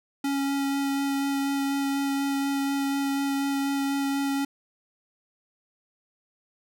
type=tone with vibrato; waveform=square; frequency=277.2 Hz; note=C#4; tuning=in tune; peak=-25 dBFS; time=0.24-4.45 s; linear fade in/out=5 ms; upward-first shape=sine; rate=4.1 Hz; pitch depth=9 cents each way; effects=none